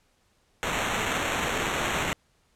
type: noise with sample-and-hold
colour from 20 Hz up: white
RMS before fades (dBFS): -28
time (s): 0.63-2.13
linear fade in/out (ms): 0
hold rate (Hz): 4900
effects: pink hiss -67 dBFS RMS until 2.55 s + low-pass 10000 Hz 12 dB/octave